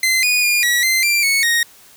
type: tone with pitch steps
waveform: sawtooth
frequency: 2063 / 2465 / 2422 / 1929 / 2074 / 2363 / 2209 / 1868 Hz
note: C7 / D#7 / D#7 / B6 / C7 / D7 / C#7 / A#6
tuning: -25 / -17 / -47 / -41 / -16 / +10 / -7 / +3 cents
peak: -10 dBFS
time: 0.03-1.63 s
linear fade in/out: 2 ms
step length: 200 ms
effects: white hiss -46 dBFS RMS until 1.96 s